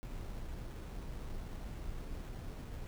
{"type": "noise with sample-and-hold", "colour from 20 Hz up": "brown", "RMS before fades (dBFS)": -43, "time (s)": [0.03, 2.87], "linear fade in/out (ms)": 0, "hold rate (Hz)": 4900, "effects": []}